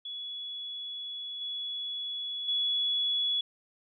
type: tone with level steps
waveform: sine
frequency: 3389 Hz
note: G#7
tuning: 34 cents sharp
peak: -36 / -33 / -26 dBFS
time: 0.05-3.41 s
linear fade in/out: 5 ms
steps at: 1.41 / 2.48 s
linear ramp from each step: 5 ms
effects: none